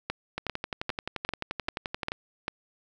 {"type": "two click trains", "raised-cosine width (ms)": 0.3, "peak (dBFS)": [-15, -13], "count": [21, 7], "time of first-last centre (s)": [[0.38, 2.119], [0.1, 2.481]], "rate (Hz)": [11.5, 2.52], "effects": []}